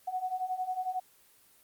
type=beating tone pair; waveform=sine; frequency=734 / 745 Hz; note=F#5 / F#5; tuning=-14 / +12 cents; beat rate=11 Hz; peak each=-36 / -33 dBFS; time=0.07-1 s; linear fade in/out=10 ms; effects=white hiss -62 dBFS RMS until 1.63 s + Opus 24 kbps